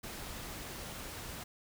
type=noise; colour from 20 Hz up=pink; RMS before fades=-44 dBFS; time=0.03-1.44 s; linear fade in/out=10 ms; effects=none